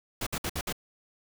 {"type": "noise bursts", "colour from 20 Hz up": "pink", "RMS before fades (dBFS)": -32, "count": 5, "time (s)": [0.21, 0.726], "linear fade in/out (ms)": 5, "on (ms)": 56, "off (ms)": 59, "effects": []}